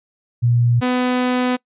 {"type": "tone pair in turn", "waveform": ["sine", "sawtooth"], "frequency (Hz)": [119.7, 250.5], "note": ["A#2", "B3"], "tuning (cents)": [46, 25], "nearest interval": "octave + minor second", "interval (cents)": 1279, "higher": "second", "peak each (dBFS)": -12, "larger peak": "neither", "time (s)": [[0.42, 0.81], [0.81, 1.57]], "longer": "second", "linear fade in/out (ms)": 20, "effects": ["noise-tail reverb RT60 0.1 s tail -24 dB re dry", "resampled to 8000 Hz"]}